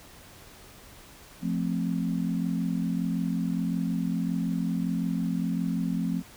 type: chord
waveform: sine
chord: F major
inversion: none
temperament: equal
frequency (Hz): 174.61 / 220 / 261.6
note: F3 / A3 / C4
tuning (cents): 0 / 0 / 0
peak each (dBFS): -28 / -31 / -31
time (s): 1.41-6.23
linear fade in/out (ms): 50
effects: pink hiss -50 dBFS RMS until 6.36 s